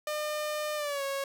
sawtooth tone with pitch glide, 604 to 550.7 Hz, D5 to C#5, +48 to -11 cents, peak -27 dBFS, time 0.07-1.24 s, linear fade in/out 2 ms, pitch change -159 cents, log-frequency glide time 0.76-1.03 s, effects none

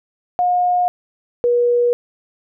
sine tone pair in turn, 717 / 482.1 Hz, F5 / B4, +45 / -42 cents, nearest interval perfect fifth, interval 687 cents, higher first, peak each -13 / -12 dBFS, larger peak second, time 0.39-0.88 / 1.44-1.93 s, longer neither, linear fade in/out 0 ms, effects none

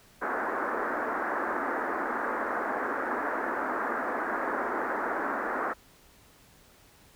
white band-pass noise, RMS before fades -31 dBFS, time 0.21-5.74 s, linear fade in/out 20 ms, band 230 to 1700 Hz, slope 48 dB/octave, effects pink hiss -58 dBFS RMS until 7.15 s

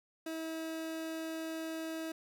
30% pulse tone, 322.3 Hz, E4, 39 cents flat, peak -35 dBFS, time 0.26-2.12 s, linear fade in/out 5 ms, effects none

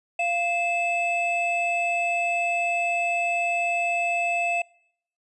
triangle tone pair together, 693 / 2616 Hz, F5 / E7, -14 / -14 cents, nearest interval octave + major seventh, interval 2300 cents, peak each -23 dBFS, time 0.19-4.62 s, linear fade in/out 5 ms, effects noise-tail reverb RT60 0.7 s tail -25 dB re dry + resampled to 24000 Hz

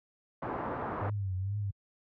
white low-pass noise, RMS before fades -36 dBFS, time 0.42-1.1 s, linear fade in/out 5 ms, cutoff 1200 Hz, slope 24 dB/octave
sine tone with vibrato, 98 Hz, G2, in tune, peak -30 dBFS, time 1.01-1.71 s, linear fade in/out 10 ms, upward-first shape triangle, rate 2.2 Hz, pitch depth 120 cents each way
effects high-pass 60 Hz 12 dB/octave

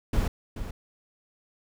brown noise with echo, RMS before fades -24 dBFS, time 0.13-0.28 s, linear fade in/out 5 ms, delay 430 ms, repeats 1, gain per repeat -10 dB, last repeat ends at 0.71 s, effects none

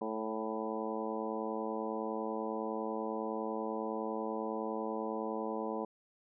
harmonic tone with a mistuned harmonic, 110 Hz, A2, in tune, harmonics 2 / 3 / 4 / 5 / 6 / 7 / 8 / 9, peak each -41 / -42 / -40 / -42 / -47 / -44 / -46 / -44 dBFS, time 0.01-5.85 s, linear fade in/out 5 ms, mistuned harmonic 6, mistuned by +22 cents, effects none

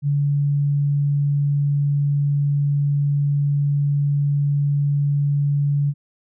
sine tone, 143.3 Hz, D3, 42 cents flat, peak -16 dBFS, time 0.02-5.94 s, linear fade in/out 50 ms, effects none

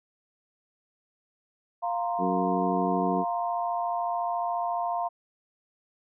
sine chord, F suspended fourth, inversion none, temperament equal, 698.5 / 932.3 / 1046.5 Hz, F5 / Bb5 / C6, 0 / 0 / 0 cents, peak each -28 / -32 / -34 dBFS, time 1.82-5.09 s, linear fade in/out 20 ms
harmonic tone, 92.7 Hz, F#2, 4 cents sharp, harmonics 2 / 3 / 4 / 5, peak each -29 / -31 / -32 / -33 dBFS, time 2.18-3.25 s, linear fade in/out 50 ms
effects none

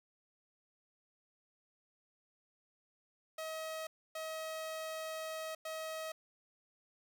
sawtooth tone bursts at uneven times, 636 Hz, D#5, 38 cents sharp, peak -36 dBFS, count 3, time 3.38-3.87 / 4.15-5.55 / 5.65-6.12 s, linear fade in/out 5 ms, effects 11-bit

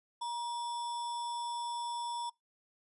sine tone with sample-and-hold, 950 Hz, A#5, 33 cents sharp, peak -34 dBFS, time 0.21-2.3 s, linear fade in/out 10 ms, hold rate 4410 Hz, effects noise-tail reverb RT60 0.2 s tail -24 dB re dry + resampled to 24000 Hz

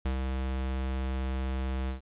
square tone with ADSR envelope, 65.41 Hz, C2, in tune, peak -27 dBFS, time 0.05-2.01 s, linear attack 6 ms, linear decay 100 ms, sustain -3 dB, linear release 120 ms, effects resampled to 8000 Hz + 10-bit

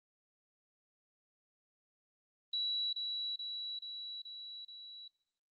sine tone with echo, 3919 Hz, B7, 14 cents flat, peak -33 dBFS, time 2.53-2.93 s, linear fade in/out 5 ms, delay 430 ms, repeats 5, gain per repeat -3 dB, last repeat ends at 5.08 s, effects noise-tail reverb RT60 0.7 s tail -21 dB re dry + Opus 24 kbps

